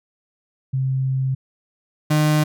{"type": "tone pair in turn", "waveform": ["sine", "35% pulse"], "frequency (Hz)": [132.3, 152.33], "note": ["C3", "D#3"], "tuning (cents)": [20, -36], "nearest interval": "major second", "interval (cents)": 244, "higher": "second", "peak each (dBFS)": [-18, -13], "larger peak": "second", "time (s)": [[0.73, 1.35], [2.1, 2.44]], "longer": "first", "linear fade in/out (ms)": 10, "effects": []}